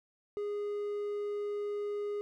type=tone; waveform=triangle; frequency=412.2 Hz; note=G#4; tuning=13 cents flat; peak=-31 dBFS; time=0.37-2.21 s; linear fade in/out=0 ms; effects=none